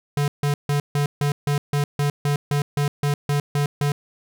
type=tone bursts; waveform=square; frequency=144.4 Hz; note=D3; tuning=29 cents flat; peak=-19 dBFS; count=15; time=0.17-3.92 s; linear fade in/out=2 ms; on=110 ms; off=150 ms; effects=none